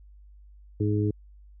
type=harmonic tone; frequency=104.6 Hz; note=G#2; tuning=13 cents sharp; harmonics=1 / 2 / 3 / 4; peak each=-24 / -33 / -28 / -31 dBFS; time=0.8-1.11 s; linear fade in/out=5 ms; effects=added 50 Hz sine -48 dBFS peak until 1.6 s